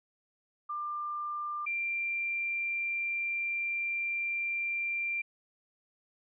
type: tone pair in turn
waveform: sine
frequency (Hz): 1193 / 2370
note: D6 / D7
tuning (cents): +27 / +15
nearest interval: octave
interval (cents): 1188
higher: second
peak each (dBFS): -33 / -30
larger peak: second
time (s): 0.69-1.66 / 1.66-5.22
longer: second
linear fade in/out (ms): 10
effects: none